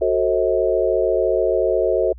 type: chord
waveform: sine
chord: F# diminished seventh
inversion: none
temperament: just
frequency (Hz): 370 / 444 / 532.8 / 639.4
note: F#4 / A4 / C5 / Eb5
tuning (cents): 0 / +16 / +31 / +47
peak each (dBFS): -21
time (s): 0.01-2.13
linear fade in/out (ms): 10
effects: added 60 Hz sine -36 dBFS peak until 2.18 s